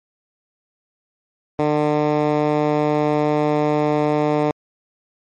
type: tone with band-pass filter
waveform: 10% pulse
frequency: 149.8 Hz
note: D3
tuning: 35 cents sharp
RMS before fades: -18 dBFS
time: 1.59-4.51 s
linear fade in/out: 2 ms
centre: 430 Hz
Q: 0.6
effects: MP3 48 kbps